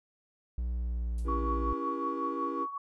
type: tone with pitch glide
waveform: triangle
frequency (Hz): 60.1 to 57.95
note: B1 to A#1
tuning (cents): -46 to -10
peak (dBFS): -28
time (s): 0.58-1.73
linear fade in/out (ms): 0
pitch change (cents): -64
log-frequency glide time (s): 0.74-1.2
type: noise with exponential decay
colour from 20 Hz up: violet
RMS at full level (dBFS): -46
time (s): 1.18-1.37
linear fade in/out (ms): 2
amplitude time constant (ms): 40
type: chord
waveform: triangle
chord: C# diminished seventh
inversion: none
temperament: just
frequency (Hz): 277.2 / 332.6 / 399.1 / 479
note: C#4 / E4 / G4 / Bb4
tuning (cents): 0 / +16 / +31 / +47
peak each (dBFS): -36 / -36 / -39 / -39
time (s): 1.24-2.67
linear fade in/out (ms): 50
type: tone with tremolo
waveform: sine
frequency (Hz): 1120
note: C#6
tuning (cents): +18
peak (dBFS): -29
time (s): 1.28-2.78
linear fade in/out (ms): 5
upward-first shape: triangle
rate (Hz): 5.4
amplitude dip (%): 75
effects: resampled to 24000 Hz